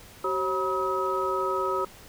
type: tone cluster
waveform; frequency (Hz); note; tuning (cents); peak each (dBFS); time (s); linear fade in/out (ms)
sine; 380.7 / 541 / 963 / 1275; F#4 / C#5 / B5 / D#6; +49 / -42 / -44 / +42; -29 / -32 / -32 / -28; 0.24-1.85; 5
effects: pink hiss -49 dBFS RMS until 2.08 s